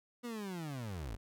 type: linear sweep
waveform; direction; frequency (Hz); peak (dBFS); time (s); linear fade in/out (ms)
30% pulse; down; 246.9 to 43.02; -37; 0.23-1.17; 20
effects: none